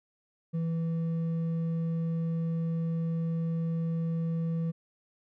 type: tone with hard clipping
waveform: sine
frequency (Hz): 164.81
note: E3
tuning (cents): 0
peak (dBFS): -29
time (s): 0.53-4.72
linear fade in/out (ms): 20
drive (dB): 4
effects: none